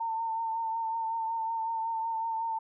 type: tone with vibrato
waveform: sine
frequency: 904 Hz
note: A5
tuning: 47 cents sharp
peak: -29 dBFS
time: 0-2.59 s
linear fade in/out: 10 ms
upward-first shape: sine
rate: 5.4 Hz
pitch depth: 27 cents each way
effects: none